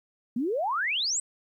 sine exponential sweep, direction up, 222.1 to 8290 Hz, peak -25 dBFS, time 0.36-1.2 s, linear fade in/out 5 ms, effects 11-bit

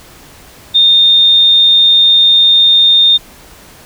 sine tone, 3646 Hz, A#7, 39 cents flat, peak -4 dBFS, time 0.74-3.18 s, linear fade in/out 20 ms, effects pink hiss -38 dBFS RMS until 3.85 s

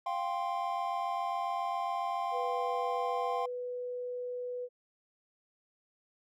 triangle chord, F suspended second, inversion none, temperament just, 698.5 / 785.8 / 1047.7 Hz, F5 / G5 / C6, 0 / +4 / +2 cents, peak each -34 dBFS, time 0.06-3.46 s, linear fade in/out 5 ms
sine tone, 493.9 Hz, B4, in tune, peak -35 dBFS, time 2.31-4.69 s, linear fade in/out 50 ms
effects none

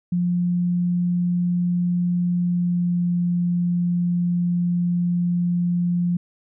sine tone with pitch glide, 176.3 to 175.08 Hz, F3 to F3, +17 to +5 cents, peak -18 dBFS, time 0.12-6.17 s, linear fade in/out 5 ms, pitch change -12 cents, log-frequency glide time 2.31-3.15 s, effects none

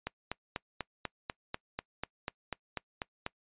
click train, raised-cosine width 0.3 ms, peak -18 dBFS, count 14, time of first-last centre 0.07-3.264 s, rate 4.07 Hz, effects noise-tail reverb RT60 0.1 s tail -24 dB re dry + resampled to 8000 Hz

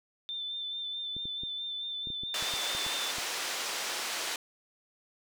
sine tone with vibrato, 3556 Hz, A7, 18 cents sharp, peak -34 dBFS, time 0.29-3.11 s, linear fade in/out 0 ms, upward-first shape sine, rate 4.6 Hz, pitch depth 26 cents each way
clicks, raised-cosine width 3 ms, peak -32 dBFS, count 11, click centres 1.166 / 1.255 / 1.435 / 2.072 / 2.103 / 2.235 / 2.425 / 2.538 / 2.75 / 2.865 / 3.184 s
white band-pass noise, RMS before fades -35 dBFS, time 2.34-4.36 s, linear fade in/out 2 ms, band 410 to 5700 Hz, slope 12 dB/octave
effects none

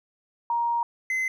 sine / triangle tone pair in turn, 940 / 2051 Hz, A#5 / C7, +14 / -35 cents, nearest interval octave + major second, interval 1351 cents, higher second, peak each -22 dBFS, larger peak neither, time 0.5-0.83 / 1.1-1.28 s, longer first, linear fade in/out 2 ms, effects none

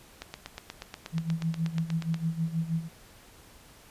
click train, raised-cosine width 0.2 ms, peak -20 dBFS, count 17, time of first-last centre 0.22-2.143 s, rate 8.32 Hz
sine tone with tremolo, 163.8 Hz, E3, 11 cents flat, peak -24 dBFS, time 1.12-2.89 s, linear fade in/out 50 ms, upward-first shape sine, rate 6.3 Hz, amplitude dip 80%
effects pink hiss -54 dBFS RMS until 3.9 s + resampled to 32000 Hz

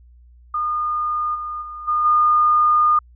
sine tone with level steps, 1219 Hz, D#6, 36 cents flat, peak -19 / -25 / -30 / -16 / -12 dBFS, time 0.54-2.99 s, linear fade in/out 5 ms, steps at 1.34 / 1.61 / 1.87 / 2.04 s, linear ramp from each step 20 ms, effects added 60 Hz sine -45 dBFS peak until 3.15 s

